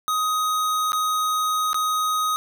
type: tone with dropouts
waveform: square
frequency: 1254 Hz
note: D#6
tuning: 13 cents sharp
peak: -21 dBFS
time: 0.08-2.36 s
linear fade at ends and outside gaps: 0 ms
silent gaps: 0.92-0.931 / 1.731-1.744 s
effects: none